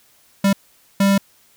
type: tone bursts at uneven times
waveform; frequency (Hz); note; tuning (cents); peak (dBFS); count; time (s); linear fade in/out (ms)
square; 197.4; G3; +12; -13; 2; 0.44-0.53 / 1-1.18; 5
effects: white hiss -55 dBFS RMS until 1.56 s